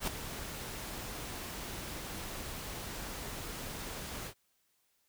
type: noise with ADSR envelope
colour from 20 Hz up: pink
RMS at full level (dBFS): -32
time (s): 0-4.34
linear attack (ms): 75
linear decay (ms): 6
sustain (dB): -10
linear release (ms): 72
effects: white hiss -75 dBFS RMS until 5.08 s